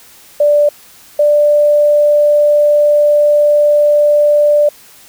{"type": "tone pair in turn", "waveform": "sine", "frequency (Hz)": [587.3, 590], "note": ["D5", "D5"], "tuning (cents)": [0, 8], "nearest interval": "unison", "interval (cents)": 8, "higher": "second", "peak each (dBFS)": -6, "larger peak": "neither", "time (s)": [[0.4, 0.69], [1.19, 4.69]], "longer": "second", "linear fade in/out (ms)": 5, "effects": ["white hiss -41 dBFS RMS until 5.08 s"]}